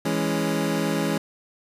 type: chord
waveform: 25% pulse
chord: C# minor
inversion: first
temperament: equal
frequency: 164.81 / 207.7 / 277.2 Hz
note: E3 / G#3 / C#4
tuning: 0 / 0 / 0 cents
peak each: -23 dBFS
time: 0.05-1.18 s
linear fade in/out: 5 ms
effects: resampled to 32000 Hz